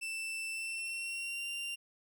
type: tone with pitch glide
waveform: 40% pulse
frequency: 2663 to 2779 Hz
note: E7 to F7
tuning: +17 to -9 cents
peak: -36 dBFS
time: 0.01-1.76 s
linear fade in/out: 20 ms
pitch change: +74 cents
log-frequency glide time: 0.52-1.49 s
effects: none